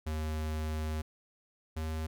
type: tone pair in turn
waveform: square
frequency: 77.78 / 79 Hz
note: D#2 / D#2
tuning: 0 / +27 cents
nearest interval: unison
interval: 27 cents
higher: second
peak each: -33 / -34 dBFS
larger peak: first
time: 0.06-1.02 / 1.76-2.07 s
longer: first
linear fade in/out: 10 ms
effects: none